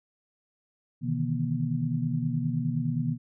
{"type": "tone cluster", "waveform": "sine", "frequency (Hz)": [126.1, 151.6, 161.2, 239.3], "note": ["B2", "D#3", "E3", "A#3"], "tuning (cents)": [36, -45, -38, 46], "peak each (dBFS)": -31, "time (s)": [1.01, 3.18], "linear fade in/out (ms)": 50, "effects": []}